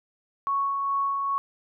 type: tone with tremolo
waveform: sine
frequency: 1108.7 Hz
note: C#6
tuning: in tune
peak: -22 dBFS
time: 0.47-1.38 s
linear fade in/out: 0 ms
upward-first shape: sine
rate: 2.4 Hz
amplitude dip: 30%
effects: none